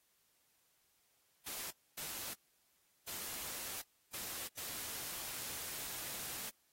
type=noise bursts at uneven times; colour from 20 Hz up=white; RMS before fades=-44 dBFS; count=5; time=1.46-1.71 / 1.97-2.34 / 3.07-3.82 / 4.13-4.48 / 4.57-6.5 s; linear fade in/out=10 ms; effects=white hiss -75 dBFS RMS until 6.72 s + AAC 48 kbps